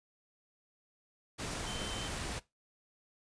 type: tone in noise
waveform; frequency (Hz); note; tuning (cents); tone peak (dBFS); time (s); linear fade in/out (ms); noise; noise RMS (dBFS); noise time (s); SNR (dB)
sine; 3091; G7; -25; -42; 1.66-2.09; 20; pink; -39; 1.38-2.4; -6
effects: noise-tail reverb RT60 0.2 s tail -19 dB re dry + resampled to 22050 Hz